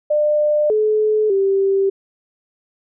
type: tone with pitch steps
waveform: sine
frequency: 599 / 428.9 / 390.5 Hz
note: D5 / A4 / G4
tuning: +34 / -44 / -7 cents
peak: -13 dBFS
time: 0.1-1.9 s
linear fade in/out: 10 ms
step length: 600 ms
effects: none